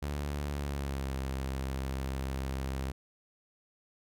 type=tone with pitch glide; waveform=sawtooth; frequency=72.3 to 66.68 Hz; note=D2 to C2; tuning=-27 to +33 cents; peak=-29 dBFS; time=0.02-2.92 s; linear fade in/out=10 ms; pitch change=-140 cents; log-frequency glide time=0.5-1.14 s; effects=none